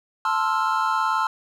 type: chord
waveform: triangle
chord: F major seventh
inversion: first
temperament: equal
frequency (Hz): 880 / 1046.5 / 1318.5 / 1396.9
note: A5 / C6 / E6 / F6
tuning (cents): 0 / 0 / 0 / 0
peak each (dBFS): -23 / -23 / -23 / -26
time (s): 0.25-1.27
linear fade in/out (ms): 2
effects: none